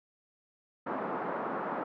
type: band-pass noise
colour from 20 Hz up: white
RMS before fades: -35 dBFS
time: 0.86-1.84 s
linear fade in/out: 10 ms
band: 180 to 1200 Hz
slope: 24 dB/octave
effects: none